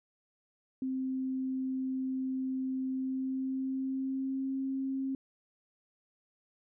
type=tone with pitch glide; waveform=sine; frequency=261.6 to 267.6 Hz; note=C4 to C4; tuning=0 to +39 cents; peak=-31 dBFS; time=0.82-5.15 s; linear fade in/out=2 ms; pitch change=+39 cents; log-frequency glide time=2.91-4.54 s; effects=none